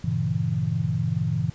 sine chord, G diminished seventh, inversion none, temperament equal with one note detuned, 98 / 116.54 / 138.59 / 163.39 Hz, G2 / Bb2 / Db3 / Fb3, 0 / 0 / 0 / -15 cents, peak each -30 / -27 / -28 / -26 dBFS, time 0.04-1.5 s, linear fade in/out 5 ms, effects pink hiss -51 dBFS RMS until 1.54 s + resampled to 16000 Hz

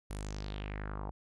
sawtooth tone with low-pass filter sweep, 50.9 Hz, G#1, 34 cents flat, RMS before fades -40 dBFS, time 0.1-1.11 s, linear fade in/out 5 ms, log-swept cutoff 11000 to 830 Hz, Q 3.5, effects none

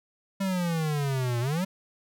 square exponential two-way sweep, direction down then up, 197.6 to 116.8 to 197.6 Hz, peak -26 dBFS, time 0.4-1.65 s, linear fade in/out 10 ms, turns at 1.4 s, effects none

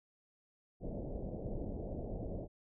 pink low-pass noise, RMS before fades -41 dBFS, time 0.8-2.48 s, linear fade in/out 50 ms, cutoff 670 Hz, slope 48 dB/octave, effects none

